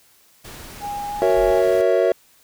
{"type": "noise", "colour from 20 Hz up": "pink", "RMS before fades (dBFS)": -38, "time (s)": [0.44, 1.82], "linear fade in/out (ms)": 10}
{"type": "tone with pitch glide", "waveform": "sine", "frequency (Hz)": [818, 826.5], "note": ["G#5", "G#5"], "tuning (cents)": [-26, -9], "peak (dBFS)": -25, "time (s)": [0.8, 1.63], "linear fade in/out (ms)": 50, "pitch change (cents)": 17, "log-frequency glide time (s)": [1.09, 1.15]}
{"type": "chord", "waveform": "triangle", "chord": "F# dominant seventh", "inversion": "none", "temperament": "equal", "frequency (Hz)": [370, 466.2, 554.4, 659.3], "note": ["F#4", "A#4", "C#5", "E5"], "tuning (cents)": [0, 0, 0, 0], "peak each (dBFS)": -18, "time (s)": [1.22, 2.12], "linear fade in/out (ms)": 0}
{"type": "tone", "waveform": "sine", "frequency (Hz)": 43.65, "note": "F1", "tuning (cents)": 0, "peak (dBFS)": -27, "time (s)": [1.37, 1.51], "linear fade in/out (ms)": 0}
{"effects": ["white hiss -55 dBFS RMS until 2.43 s"]}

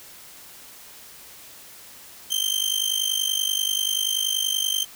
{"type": "tone with amplitude modulation", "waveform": "sawtooth", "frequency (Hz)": 3136, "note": "G7", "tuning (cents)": 0, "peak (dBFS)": -15, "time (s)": [2.3, 4.85], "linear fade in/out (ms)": 20, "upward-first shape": "sine", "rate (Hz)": 50.4, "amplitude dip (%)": 85, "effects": ["white hiss -45 dBFS RMS until 4.95 s"]}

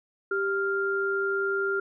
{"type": "tone pair together", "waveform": "sine", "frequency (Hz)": [392.4, 1396.9], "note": ["G4", "F6"], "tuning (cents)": [2, 0], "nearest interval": "octave + minor seventh", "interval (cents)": 2198, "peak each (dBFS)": -27, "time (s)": [0.31, 1.8], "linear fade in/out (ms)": 5, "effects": []}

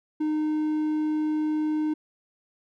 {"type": "tone", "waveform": "triangle", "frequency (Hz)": 307, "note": "D#4", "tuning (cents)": -23, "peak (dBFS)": -21, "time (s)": [0.2, 1.94], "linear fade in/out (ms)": 10, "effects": []}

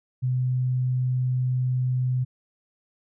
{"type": "tone", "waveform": "sine", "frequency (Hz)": 127, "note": "B2", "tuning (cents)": 49, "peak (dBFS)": -21, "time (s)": [0.22, 2.25], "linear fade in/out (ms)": 20, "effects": []}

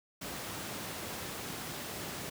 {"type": "high-pass noise", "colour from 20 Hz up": "pink", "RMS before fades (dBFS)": -41, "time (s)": [0.21, 2.3], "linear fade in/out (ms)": 10, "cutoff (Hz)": 110, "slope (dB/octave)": 12, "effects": []}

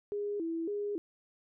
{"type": "tone with vibrato", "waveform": "sine", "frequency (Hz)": 368, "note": "F#4", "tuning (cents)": -9, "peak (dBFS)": -32, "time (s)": [0.12, 0.98], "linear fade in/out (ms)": 0, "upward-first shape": "square", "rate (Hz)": 1.8, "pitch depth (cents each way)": 190, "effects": []}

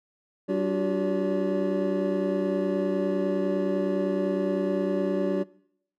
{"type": "tone cluster", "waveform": "triangle", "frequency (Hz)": [191.7, 292.2, 358.5, 388.3, 571], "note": ["G3", "D4", "F4", "G4", "D5"], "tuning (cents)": [-38, -9, 45, -16, -49], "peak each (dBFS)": -28, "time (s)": [0.48, 5.44], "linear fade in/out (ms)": 20, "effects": ["noise-tail reverb RT60 0.7 s tail -22 dB re dry"]}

